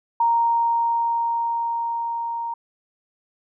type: tone with level ramp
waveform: sine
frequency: 931 Hz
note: A#5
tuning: 2 cents flat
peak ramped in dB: -15 to -25 dBFS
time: 0.2-2.54 s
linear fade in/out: 5 ms
effects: none